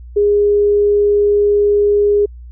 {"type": "tone", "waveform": "sine", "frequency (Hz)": 410.9, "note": "G#4", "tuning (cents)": -18, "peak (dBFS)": -9, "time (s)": [0.16, 2.26], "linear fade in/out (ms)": 10, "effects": ["added 60 Hz sine -31 dBFS peak until 2.51 s"]}